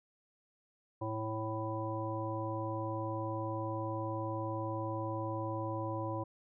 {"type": "harmonic tone", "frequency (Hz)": 110, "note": "A2", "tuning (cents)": 0, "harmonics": [1, 3, 5, 7, 9], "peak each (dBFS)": [-39, -40, -41, -46, -41], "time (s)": [1.01, 6.24], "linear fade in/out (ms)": 10, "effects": []}